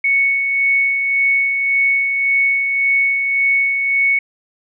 sine tone with tremolo, 2217 Hz, C#7, in tune, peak -11 dBFS, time 0.04-4.19 s, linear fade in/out 5 ms, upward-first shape sine, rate 1.8 Hz, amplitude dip 40%, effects none

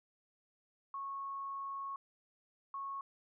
sine tone bursts at uneven times, 1100 Hz, C#6, 14 cents flat, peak -39 dBFS, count 2, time 0.94-1.96 / 2.74-3.01 s, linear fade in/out 2 ms, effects none

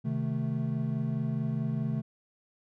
triangle chord, A diminished, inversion first, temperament equal, 130.81 / 155.56 / 220 Hz, C3 / Eb3 / A3, 0 / 0 / 0 cents, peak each -30 / -31 / -31 dBFS, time 0.04-2.02 s, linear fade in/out 20 ms, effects none

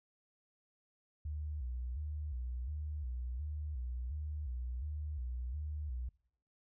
sine tone with vibrato, 68.2 Hz, C#2, 28 cents flat, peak -37 dBFS, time 1.25-6.09 s, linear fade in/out 5 ms, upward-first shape square, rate 1.4 Hz, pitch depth 170 cents each way, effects noise-tail reverb RT60 0.7 s tail -24 dB re dry

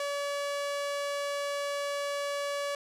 sawtooth tone with low-pass filter, 570 Hz, C#5, 48 cents sharp, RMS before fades -33 dBFS, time 0-2.75 s, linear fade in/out 2 ms, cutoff 9900 Hz, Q 0.67, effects none

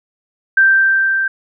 sine tone with level ramp, 1568 Hz, G6, in tune, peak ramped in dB -6 to -14 dBFS, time 0.57-1.28 s, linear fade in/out 5 ms, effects none

